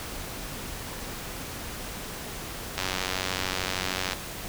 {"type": "click train", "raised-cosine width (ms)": 0.2, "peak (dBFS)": -10, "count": 127, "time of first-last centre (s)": [2.78, 4.132], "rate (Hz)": 93.2, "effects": ["pink hiss -37 dBFS RMS until 4.48 s"]}